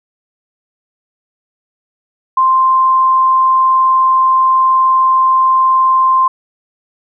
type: tone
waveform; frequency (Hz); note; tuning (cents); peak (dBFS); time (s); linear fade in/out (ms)
sine; 1046.5; C6; 0; -7; 2.37-6.28; 5
effects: none